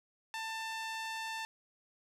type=tone with band-pass filter; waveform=sawtooth; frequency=891 Hz; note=A5; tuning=22 cents sharp; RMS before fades=-40 dBFS; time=0.34-1.45 s; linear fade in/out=0 ms; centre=2700 Hz; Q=0.57; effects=none